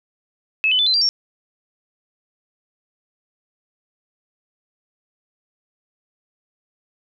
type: tone with pitch steps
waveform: sine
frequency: 2594 / 3014 / 3503 / 4070 / 4730 / 5496 Hz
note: E7 / F#7 / A7 / C8 / D8 / F8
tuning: -28 / +31 / -8 / -49 / +12 / -29 cents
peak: -14 dBFS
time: 0.64-1.09 s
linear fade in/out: 0 ms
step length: 75 ms
effects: none